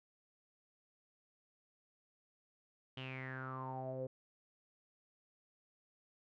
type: tone with low-pass filter sweep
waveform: sawtooth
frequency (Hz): 130.81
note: C3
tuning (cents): 0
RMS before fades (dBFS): -44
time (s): 2.97-4.07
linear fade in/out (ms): 5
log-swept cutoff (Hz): 3100 to 480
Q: 9.7
effects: none